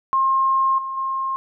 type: tone with level steps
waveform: sine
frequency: 1067 Hz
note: C6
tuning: 34 cents sharp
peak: -15 / -25 / -21 dBFS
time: 0.13-1.36 s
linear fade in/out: 0 ms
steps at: 0.78 / 0.97 s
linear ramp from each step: 5 ms
effects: none